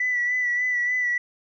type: tone with vibrato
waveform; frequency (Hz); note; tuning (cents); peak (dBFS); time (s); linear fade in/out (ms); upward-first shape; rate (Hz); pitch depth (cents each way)
sine; 1972; B6; -3; -20; 0-1.18; 5; sine; 3.4; 30
effects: tanh soft clip ceiling -16 dBFS